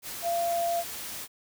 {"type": "tone in noise", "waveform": "sine", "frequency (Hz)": 685, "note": "F5", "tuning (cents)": -34, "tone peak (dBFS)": -25, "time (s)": [0.22, 0.84], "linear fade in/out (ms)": 50, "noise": "white", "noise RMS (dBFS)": -38, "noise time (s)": [0.02, 1.28], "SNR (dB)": 10, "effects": []}